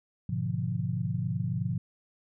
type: chord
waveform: sine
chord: G# diminished seventh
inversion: none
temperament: equal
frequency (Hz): 103.83 / 123.47 / 146.83 / 174.61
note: G#2 / B2 / D3 / F3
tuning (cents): 0 / 0 / 0 / 0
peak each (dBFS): -34 / -32 / -35 / -33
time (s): 0.29-1.78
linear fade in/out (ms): 5
effects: none